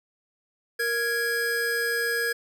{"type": "tone pair together", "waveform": "square", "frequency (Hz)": [467.4, 1661.2], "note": ["A#4", "G#6"], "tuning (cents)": [5, 0], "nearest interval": "octave + minor seventh", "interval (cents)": 2195, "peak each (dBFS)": [-30, -26], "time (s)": [0.79, 2.33], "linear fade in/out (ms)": 10, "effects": []}